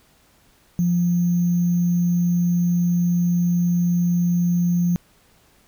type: tone with sample-and-hold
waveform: sine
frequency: 174.61 Hz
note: F3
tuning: in tune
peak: -16 dBFS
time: 0.79-4.96 s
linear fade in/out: 0 ms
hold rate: 6300 Hz
effects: pink hiss -57 dBFS RMS until 5.67 s